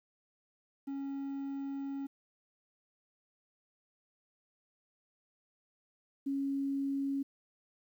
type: tone pair in turn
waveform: triangle / sine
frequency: 275.9 / 275.9 Hz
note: C#4 / C#4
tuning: -8 / -8 cents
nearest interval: unison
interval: 0 cents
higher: neither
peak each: -34 / -31 dBFS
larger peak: second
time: 0.87-2.07 / 6.26-7.23 s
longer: first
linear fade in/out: 10 ms
effects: 11-bit